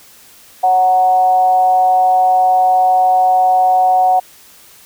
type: tone with frequency modulation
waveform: sine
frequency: 740 Hz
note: F#5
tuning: in tune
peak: -8 dBFS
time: 0.63-4.2 s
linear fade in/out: 10 ms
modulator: 187 Hz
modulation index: 0.36
effects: white hiss -43 dBFS RMS until 4.85 s